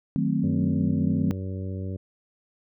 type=chord; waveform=sine; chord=D# diminished seventh; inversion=none; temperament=equal; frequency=155.56 / 185 / 220 / 261.6 Hz; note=D#3 / F#3 / A3 / C4; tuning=0 / 0 / 0 / 0 cents; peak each=-27 dBFS; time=0.16-1.31 s; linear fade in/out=0 ms
type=harmonic tone; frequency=94.8 Hz; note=F#2; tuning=43 cents sharp; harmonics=1 / 2 / 3 / 4 / 5 / 6; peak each=-30 / -36 / -40 / -42 / -44 / -46 dBFS; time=0.43-1.97 s; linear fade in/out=10 ms
effects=none